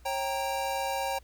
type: chord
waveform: square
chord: G diminished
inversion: second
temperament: equal with one note detuned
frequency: 544.5 / 784 / 932.3 Hz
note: Db5 / G5 / Bb5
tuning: -31 / 0 / 0 cents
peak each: -35 / -33 / -35 dBFS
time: 0.05-1.19 s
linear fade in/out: 10 ms
effects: added 61 Hz sine -52 dBFS peak until 1.23 s + pink hiss -63 dBFS RMS until 1.23 s